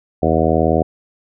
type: harmonic tone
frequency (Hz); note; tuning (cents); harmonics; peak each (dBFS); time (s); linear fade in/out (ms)
80.2; E2; -47; 1 / 2 / 3 / 4 / 5 / 6 / 7 / 8 / 9; -21 / -21 / -21 / -21 / -21 / -21 / -21 / -21 / -21; 0.22-0.83; 10
effects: none